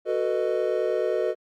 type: chord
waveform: triangle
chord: B dominant seventh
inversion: second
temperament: just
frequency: 370.4 / 444.5 / 493.9 / 617.4 Hz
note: F#4 / A4 / B4 / D#5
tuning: +2 / +18 / 0 / -14 cents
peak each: -26 dBFS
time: 0.05-1.35 s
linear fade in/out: 50 ms
effects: Opus 48 kbps